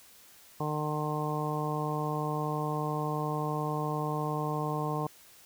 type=harmonic tone; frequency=151.4 Hz; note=D#3; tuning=47 cents flat; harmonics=1 / 2 / 3 / 4 / 5 / 6 / 7; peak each=-33 / -38 / -37 / -41 / -38 / -40 / -37 dBFS; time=0.6-5.07 s; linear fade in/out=5 ms; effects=white hiss -56 dBFS RMS until 5.45 s